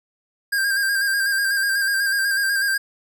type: tone with vibrato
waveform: square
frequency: 1598 Hz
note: G6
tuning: 33 cents sharp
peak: -19 dBFS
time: 0.52-2.78 s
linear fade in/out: 10 ms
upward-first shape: square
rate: 8.1 Hz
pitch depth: 30 cents each way
effects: none